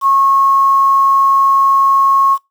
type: tone with quantisation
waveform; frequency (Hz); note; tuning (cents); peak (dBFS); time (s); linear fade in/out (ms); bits
sine; 1092; C#6; -26; -8; 0.01-2.38; 50; 6
effects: noise-tail reverb RT60 0.2 s tail -22 dB re dry